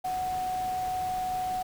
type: tone in noise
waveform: sine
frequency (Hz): 740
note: F#5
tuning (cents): 0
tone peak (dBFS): -28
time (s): 0.04-1.63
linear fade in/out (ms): 10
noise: pink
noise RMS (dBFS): -43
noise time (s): 0.04-1.63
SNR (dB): +12
effects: none